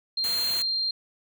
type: tone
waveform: sine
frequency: 4186 Hz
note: C8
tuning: in tune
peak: -24 dBFS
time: 0.17-0.91 s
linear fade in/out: 5 ms
type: band-stop noise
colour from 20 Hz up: white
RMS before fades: -34 dBFS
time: 0.24-0.62 s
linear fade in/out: 0 ms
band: 4400 to 6200 Hz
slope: 96 dB/octave
effects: none